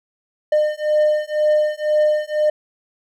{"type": "beating tone pair", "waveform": "triangle", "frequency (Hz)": [605, 607], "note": ["D#5", "D#5"], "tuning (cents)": [-49, -43], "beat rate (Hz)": 2, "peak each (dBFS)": -16, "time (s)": [0.52, 2.5], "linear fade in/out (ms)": 5, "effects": []}